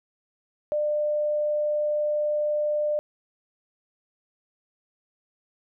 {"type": "tone", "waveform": "sine", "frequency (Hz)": 598, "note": "D5", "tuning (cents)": 31, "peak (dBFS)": -22, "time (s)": [0.72, 2.99], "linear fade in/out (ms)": 0, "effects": []}